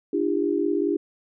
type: tone cluster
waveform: sine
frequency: 298.1 / 342.8 / 400.7 Hz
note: D4 / F4 / G4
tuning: +26 / -32 / +38 cents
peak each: -25 dBFS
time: 0.13-0.97 s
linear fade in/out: 5 ms
effects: none